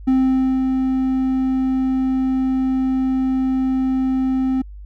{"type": "tone with ADSR envelope", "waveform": "triangle", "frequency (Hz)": 261.6, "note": "C4", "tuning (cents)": 0, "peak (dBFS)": -10, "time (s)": [0.07, 4.62], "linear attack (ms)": 11, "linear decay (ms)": 520, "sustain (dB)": -4, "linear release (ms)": 8, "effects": ["added 50 Hz sine -33 dBFS peak until 4.85 s"]}